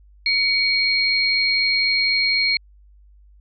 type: tone pair together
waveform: sine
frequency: 2244 / 4236 Hz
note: C#7 / C8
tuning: +21 / +21 cents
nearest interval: major seventh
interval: 1100 cents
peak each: -19 dBFS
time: 0.26-2.57 s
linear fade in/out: 2 ms
effects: added 50 Hz sine -47 dBFS peak until 3.4 s